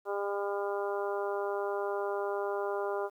harmonic tone, 201.2 Hz, G3, 45 cents sharp, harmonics 2 / 3 / 4 / 5 / 6 / 7, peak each -33 / -37 / -39 / -41 / -43 / -44 dBFS, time 0.05-3.1 s, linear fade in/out 50 ms, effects 11-bit

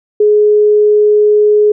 sine tone, 420 Hz, G#4, 19 cents sharp, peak -5 dBFS, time 0.2-1.72 s, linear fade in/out 5 ms, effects none

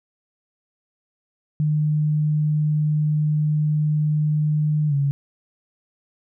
sine tone with pitch glide, 151.6 to 140.63 Hz, D#3 to C#3, -45 to +25 cents, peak -17 dBFS, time 1.6-5.11 s, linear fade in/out 0 ms, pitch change -130 cents, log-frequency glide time 4.88-4.94 s, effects none

